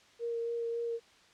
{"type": "tone with vibrato", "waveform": "sine", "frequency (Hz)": 466.2, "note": "A#4", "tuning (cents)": 0, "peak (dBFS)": -32, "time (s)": [0.19, 1], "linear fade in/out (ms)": 50, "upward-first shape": "sine", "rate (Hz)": 3.6, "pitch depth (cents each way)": 12, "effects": ["white hiss -61 dBFS RMS until 1.33 s", "low-pass 5000 Hz 12 dB/octave"]}